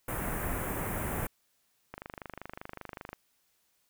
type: band-stop noise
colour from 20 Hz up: pink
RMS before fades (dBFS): -34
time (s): 0.08-1.27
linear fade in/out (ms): 5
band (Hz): 2100 to 9600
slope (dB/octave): 24
type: click train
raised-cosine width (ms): 0.5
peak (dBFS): -25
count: 31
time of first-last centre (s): 1.94-3.13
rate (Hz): 25.2
effects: white hiss -73 dBFS RMS until 3.89 s